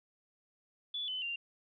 sine tone with pitch steps, 3445 / 3028 / 2782 Hz, A7 / F#7 / F7, -37 / +39 / -7 cents, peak -35 dBFS, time 0.94-1.36 s, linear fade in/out 5 ms, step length 140 ms, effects none

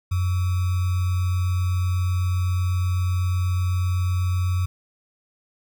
sine tone with sample-and-hold, 90.8 Hz, F#2, 32 cents flat, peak -19 dBFS, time 0.11-4.66 s, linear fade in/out 10 ms, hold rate 1225 Hz, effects none

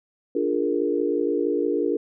sine chord, Bb dominant seventh, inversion first, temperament equal, 293.7 / 349.2 / 415.3 / 466.2 Hz, D4 / F4 / Ab4 / Bb4, 0 / 0 / 0 / 0 cents, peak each -26 dBFS, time 0.35-1.97 s, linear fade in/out 5 ms, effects none

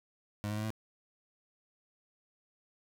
25% pulse tone with pitch steps, 103.83 / 105.71 / 107.62 / 109.56 Hz, G#2 / G#2 / A2 / A2, 0 / +31 / -38 / -7 cents, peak -30 dBFS, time 0.44-0.704 s, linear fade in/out 0 ms, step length 66 ms, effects none

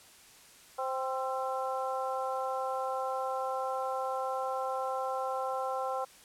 harmonic tone with a mistuned harmonic, 261.6 Hz, C4, in tune, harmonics 2 / 3 / 4 / 5, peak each -35 / -35 / -38 / -40 dBFS, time 0.78-6.05 s, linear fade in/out 10 ms, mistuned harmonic 5, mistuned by +41 cents, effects white hiss -56 dBFS RMS until 6.24 s + low-pass 11000 Hz 12 dB/octave

